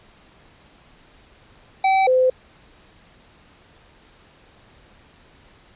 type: tone pair in turn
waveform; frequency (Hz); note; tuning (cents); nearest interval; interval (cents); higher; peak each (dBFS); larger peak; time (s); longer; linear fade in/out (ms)
square / sine; 768 / 512.6; G5 / C5; -36 / -36; perfect fifth; 700; first; -15 / -13; second; 1.84-2.07 / 2.07-2.3; neither; 5
effects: pink hiss -52 dBFS RMS until 5.75 s + resampled to 8000 Hz